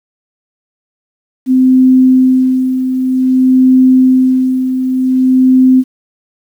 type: tone with tremolo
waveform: sine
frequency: 258 Hz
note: C4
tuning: 24 cents flat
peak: -3 dBFS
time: 1.46-5.84 s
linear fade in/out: 50 ms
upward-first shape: sine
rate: 0.53 Hz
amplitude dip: 60%
effects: 7-bit